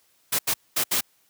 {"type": "noise bursts at uneven times", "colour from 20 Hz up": "white", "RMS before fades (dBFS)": -23, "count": 4, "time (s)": [[0.32, 0.39], [0.47, 0.54], [0.76, 0.84], [0.91, 1.01]], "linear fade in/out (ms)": 10, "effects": ["white hiss -64 dBFS RMS until 1.29 s", "high-pass 80 Hz 12 dB/octave"]}